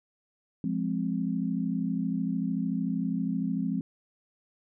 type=chord; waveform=sine; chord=F minor; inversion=none; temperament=equal; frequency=174.61 / 207.7 / 261.6 Hz; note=F3 / Ab3 / C4; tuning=0 / 0 / 0 cents; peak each=-31 dBFS; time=0.64-3.81 s; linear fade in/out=2 ms; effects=none